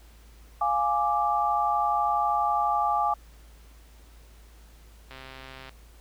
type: chord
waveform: sine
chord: D diminished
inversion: first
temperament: equal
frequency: 698.5 / 830.6 / 1174.7 Hz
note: F5 / Ab5 / D6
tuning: 0 / 0 / 0 cents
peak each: -29 / -25 / -26 dBFS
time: 0.61-3.14 s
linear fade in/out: 5 ms
type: click train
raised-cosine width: 0.3 ms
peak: -27 dBFS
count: 78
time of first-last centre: 5.11-5.693 s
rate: 132 Hz
effects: added 55 Hz sine -49 dBFS peak until 6 s + pink hiss -58 dBFS RMS until 6 s